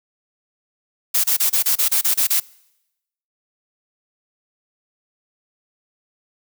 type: noise bursts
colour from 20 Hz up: blue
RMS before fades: -17 dBFS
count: 10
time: 1.14-2.401 s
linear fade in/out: 10 ms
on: 100 ms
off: 29 ms
effects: noise-tail reverb RT60 0.9 s tail -24 dB re dry